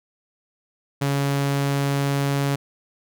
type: tone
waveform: sawtooth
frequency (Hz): 140.1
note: C#3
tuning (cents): +19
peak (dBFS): -16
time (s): 1.01-2.56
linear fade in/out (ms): 10
effects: none